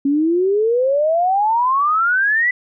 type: exponential sweep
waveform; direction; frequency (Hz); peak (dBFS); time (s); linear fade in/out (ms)
sine; up; 272.9 to 2009; -13; 0.05-2.51; 5
effects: none